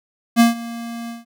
square tone with ADSR envelope, 233.1 Hz, A#3, in tune, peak -8 dBFS, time 0.36-1.25 s, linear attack 41 ms, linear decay 140 ms, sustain -20 dB, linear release 160 ms, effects none

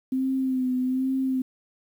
sine tone with vibrato, 259.1 Hz, C4, 17 cents flat, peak -22 dBFS, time 0.12-1.42 s, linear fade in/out 5 ms, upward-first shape sine, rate 1.2 Hz, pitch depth 38 cents each way, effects 9-bit

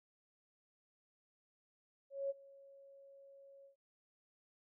sine tone with ADSR envelope, 552 Hz, C#5, 7 cents flat, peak -34 dBFS, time 2.1-3.76 s, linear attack 200 ms, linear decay 26 ms, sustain -23 dB, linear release 110 ms, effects none

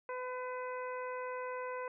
harmonic tone, 504 Hz, B4, 35 cents sharp, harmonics 1 / 2 / 3 / 4 / 5, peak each -40 / -42 / -48 / -51 / -54 dBFS, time 0.09-1.88 s, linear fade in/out 2 ms, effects none

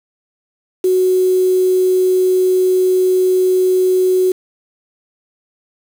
sine tone with quantisation, 370 Hz, F#4, in tune, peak -10 dBFS, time 0.84-4.32 s, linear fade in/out 5 ms, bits 5, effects none

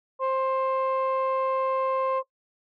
sine tone pair together, 527.5 / 1055 Hz, C5 / C6, +14 / +14 cents, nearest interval octave, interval 1200 cents, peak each -23 / -24 dBFS, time 0.19-2.23 s, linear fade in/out 50 ms, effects noise-tail reverb RT60 0.1 s tail -18 dB re dry + tanh soft clip ceiling -20 dBFS

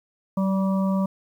harmonic tone with a mistuned harmonic, 193.5 Hz, G3, 22 cents flat, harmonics 1 / 3 / 5 / 6, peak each -20 / -30 / -34 / -36 dBFS, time 0.37-1.06 s, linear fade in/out 5 ms, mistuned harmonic 1, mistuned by -19 cents, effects 9-bit

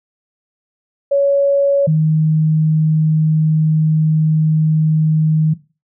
sine tone pair in turn, 560 / 156.42 Hz, C#5 / D#3, +18 / +10 cents, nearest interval octave + minor seventh, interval 2208 cents, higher first, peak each -10 dBFS, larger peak neither, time 1.11-1.87 / 1.87-5.54 s, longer second, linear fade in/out 10 ms, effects noise-tail reverb RT60 0.3 s tail -17 dB re dry

